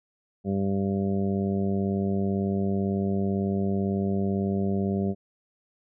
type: harmonic tone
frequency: 98 Hz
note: G2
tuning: in tune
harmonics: 1 / 2 / 3 / 4 / 5 / 6 / 7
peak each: -31 / -25 / -38 / -31 / -40 / -39 / -39 dBFS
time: 0.44-5.15 s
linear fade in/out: 50 ms
effects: none